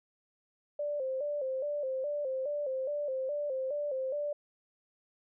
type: tone with vibrato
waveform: sine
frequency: 554.4 Hz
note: C#5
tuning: in tune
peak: -31 dBFS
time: 0.79-4.33 s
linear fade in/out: 5 ms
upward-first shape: square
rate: 2.4 Hz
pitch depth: 96 cents each way
effects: none